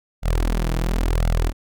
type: tone with flanger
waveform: sawtooth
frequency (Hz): 41.2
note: E1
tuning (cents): 0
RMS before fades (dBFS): -20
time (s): 0.22-1.53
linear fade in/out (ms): 50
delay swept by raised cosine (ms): 1.4 to 6.3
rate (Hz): 0.95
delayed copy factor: +0.8
effects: none